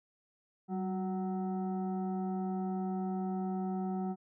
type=tone with frequency modulation; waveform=sine; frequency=190.4 Hz; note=F#3; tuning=50 cents sharp; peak=-32 dBFS; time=0.68-4.16 s; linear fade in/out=50 ms; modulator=558 Hz; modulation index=0.78; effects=none